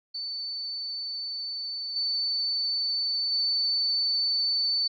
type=tone with level steps; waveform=sine; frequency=4512 Hz; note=C#8; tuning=30 cents sharp; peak=-31 / -25 / -23 dBFS; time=0.14-4.88 s; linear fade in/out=10 ms; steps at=1.96 / 3.32 s; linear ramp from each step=2 ms; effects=none

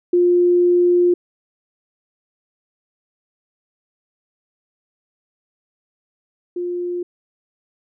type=tone pair in turn; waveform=sine; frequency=353.1 / 353.1 Hz; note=F4 / F4; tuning=+19 / +19 cents; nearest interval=unison; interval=0 cents; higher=neither; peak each=-11 / -21 dBFS; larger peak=first; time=0.13-1.14 / 6.56-7.03 s; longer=first; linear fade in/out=5 ms; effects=none

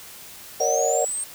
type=chord; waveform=sine; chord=D# minor seventh; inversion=second; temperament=equal with one note detuned; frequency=466.2 / 554.4 / 610.9 / 740 Hz; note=A#4 / C#5 / D#5 / F#5; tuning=0 / 0 / -32 / 0 cents; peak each=-25 dBFS; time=0.6-1.05 s; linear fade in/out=5 ms
type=linear sweep; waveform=sine; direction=up; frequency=5588 to 8640 Hz; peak=-25 dBFS; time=0.6-1.24 s; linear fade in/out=5 ms
effects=white hiss -42 dBFS RMS until 1.34 s

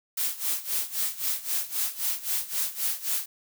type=noise with tremolo; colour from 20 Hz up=blue; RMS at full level=-26 dBFS; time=0.17-3.26 s; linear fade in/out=5 ms; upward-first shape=sine; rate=3.8 Hz; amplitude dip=85%; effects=none

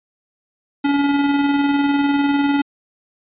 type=tone with tremolo; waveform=square; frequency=283.4 Hz; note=C#4; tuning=38 cents sharp; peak=-14 dBFS; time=0.84-2.62 s; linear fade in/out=10 ms; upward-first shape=square; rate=20 Hz; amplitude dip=30%; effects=resampled to 8000 Hz

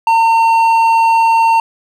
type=tone with hard clipping; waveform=sine; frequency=909 Hz; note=A#5; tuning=44 cents flat; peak=-9 dBFS; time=0.07-1.6 s; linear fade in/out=2 ms; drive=6 dB; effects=none

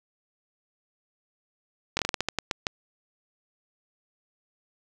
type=slowing click train; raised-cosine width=0.2 ms; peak=-8 dBFS; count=11; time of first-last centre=1.97-2.668 s; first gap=21 ms; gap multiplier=1.25; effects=7-bit

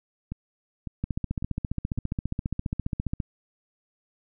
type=two click trains; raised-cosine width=5 ms; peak=-15 / -20 dBFS; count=33 / 4; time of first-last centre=1.04-3.202 / 0.32-1.977 s; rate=14.8 / 1.81 Hz; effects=none

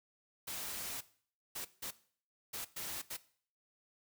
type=noise bursts at uneven times; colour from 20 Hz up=white; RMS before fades=-42 dBFS; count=6; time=0.47-1.01 / 1.55-1.65 / 1.82-1.91 / 2.53-2.65 / 2.76-3.02 / 3.1-3.17 s; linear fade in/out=10 ms; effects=noise-tail reverb RT60 0.5 s tail -17 dB re dry

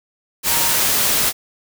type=tone in noise; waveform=sine; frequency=932.3 Hz; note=A#5; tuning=in tune; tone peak=-28 dBFS; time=0.47-0.77 s; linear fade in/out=50 ms; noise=white; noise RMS=-17 dBFS; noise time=0.43-1.33 s; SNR=-14 dB; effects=none

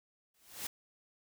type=noise with exponential growth; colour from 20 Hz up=white; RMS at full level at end=-36 dBFS; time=0.34-0.67 s; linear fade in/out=5 ms; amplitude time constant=71 ms; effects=none

